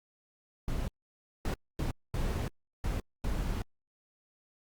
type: noise bursts at uneven times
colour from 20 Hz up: brown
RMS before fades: -32 dBFS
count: 6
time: 0.68-0.88 / 1.45-1.54 / 1.79-1.91 / 2.14-2.48 / 2.84-3 / 3.24-3.62 s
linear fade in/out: 2 ms
effects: Opus 48 kbps